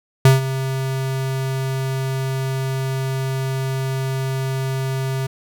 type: tone with ADSR envelope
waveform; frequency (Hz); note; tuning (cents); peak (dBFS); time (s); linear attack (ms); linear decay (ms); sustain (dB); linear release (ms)
square; 133; C3; +29; -7; 0.25-5.27; 3; 150; -14; 9
effects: none